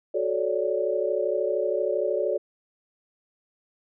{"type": "chord", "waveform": "sine", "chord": "D major seventh", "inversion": "first", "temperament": "equal with one note detuned", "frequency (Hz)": [370, 434.4, 554.4, 587.3], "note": ["F#4", "A4", "C#5", "D5"], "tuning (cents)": [0, -22, 0, 0], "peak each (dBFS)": [-29, -28, -28, -28], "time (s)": [0.14, 2.38], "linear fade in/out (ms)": 10, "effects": []}